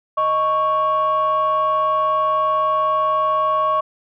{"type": "tone pair together", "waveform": "sine", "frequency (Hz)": [622.2, 1108.7], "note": ["D#5", "C#6"], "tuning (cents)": [0, 0], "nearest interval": "minor seventh", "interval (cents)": 1000, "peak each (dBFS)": [-20, -15], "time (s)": [0.17, 3.81], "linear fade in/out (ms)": 10, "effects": ["tanh soft clip ceiling -11 dBFS"]}